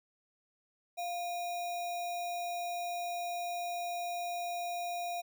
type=tone with sample-and-hold; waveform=sine; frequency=698.5 Hz; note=F5; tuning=in tune; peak=-34 dBFS; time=0.97-5.22 s; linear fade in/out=20 ms; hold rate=3150 Hz; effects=none